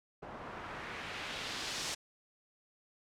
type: noise with low-pass filter sweep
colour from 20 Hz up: white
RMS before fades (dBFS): -42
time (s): 0.22-1.95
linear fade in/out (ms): 10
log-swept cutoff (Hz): 850 to 6500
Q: 1.1
effects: none